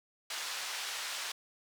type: band-pass noise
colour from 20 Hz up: white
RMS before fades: -39 dBFS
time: 0.3-1.32 s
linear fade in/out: 5 ms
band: 840 to 5500 Hz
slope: 12 dB/octave
effects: none